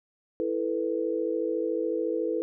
sine chord, E suspended fourth, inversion none, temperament equal, 329.6 / 440 / 493.9 Hz, E4 / A4 / B4, 0 / 0 / 0 cents, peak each -30 dBFS, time 0.4-2.42 s, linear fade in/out 0 ms, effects none

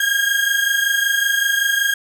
35% pulse tone pair together, 1612 / 1637.3 Hz, G6 / G#6, +48 / -25 cents, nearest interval unison, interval 27 cents, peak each -17 dBFS, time 0-1.94 s, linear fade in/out 5 ms, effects none

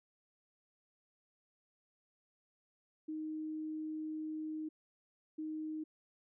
sine tone bursts at uneven times, 311.3 Hz, D#4, 1 cent sharp, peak -38 dBFS, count 2, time 3.08-4.69 / 5.38-5.84 s, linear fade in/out 10 ms, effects none

